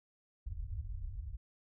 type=low-pass noise; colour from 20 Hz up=pink; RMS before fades=-41 dBFS; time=0.46-1.37 s; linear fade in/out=10 ms; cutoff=100 Hz; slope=48 dB/octave; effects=none